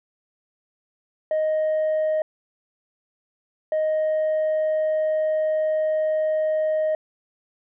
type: tone bursts at uneven times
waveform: sine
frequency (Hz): 623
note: D#5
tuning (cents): +2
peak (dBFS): -17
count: 2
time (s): 1.31-2.22 / 3.72-6.95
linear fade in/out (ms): 2
effects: tanh soft clip ceiling -18 dBFS